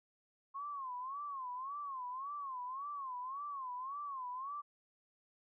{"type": "tone with vibrato", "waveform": "sine", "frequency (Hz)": 1074, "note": "C6", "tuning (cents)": 45, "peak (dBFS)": -40, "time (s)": [0.54, 4.62], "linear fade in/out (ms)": 20, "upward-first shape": "sine", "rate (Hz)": 1.8, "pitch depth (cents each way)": 150, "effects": []}